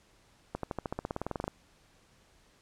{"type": "accelerating click train", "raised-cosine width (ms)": 1, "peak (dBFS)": -19, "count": 17, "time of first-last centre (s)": [0.55, 1.479], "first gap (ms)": 83, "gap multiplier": 0.95, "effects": ["pink hiss -64 dBFS RMS until 2.61 s", "low-pass 9000 Hz 12 dB/octave"]}